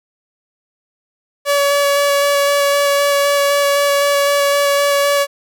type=tone with vibrato; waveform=sawtooth; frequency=568 Hz; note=C#5; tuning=42 cents sharp; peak=-8 dBFS; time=1.45-5.27 s; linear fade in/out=50 ms; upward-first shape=square; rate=3.9 Hz; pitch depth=8 cents each way; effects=none